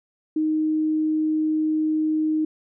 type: tone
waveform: sine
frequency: 311.1 Hz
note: D#4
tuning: in tune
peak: -19 dBFS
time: 0.36-2.45 s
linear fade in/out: 5 ms
effects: none